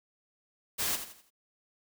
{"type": "noise with echo", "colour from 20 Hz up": "white", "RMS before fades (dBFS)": -31, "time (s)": [0.78, 0.97], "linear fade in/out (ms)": 20, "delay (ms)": 84, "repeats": 4, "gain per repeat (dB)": -9, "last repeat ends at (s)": 1.306, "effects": []}